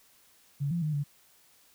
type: tone with pitch steps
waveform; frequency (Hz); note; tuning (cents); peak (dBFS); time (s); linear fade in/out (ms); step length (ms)
sine; 141.9 / 171.2 / 153 / 144.2; C#3 / F3 / D#3 / D3; +41 / -34 / -29 / -31; -27; 0.6-1.04; 20; 110
effects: white hiss -62 dBFS RMS until 1.74 s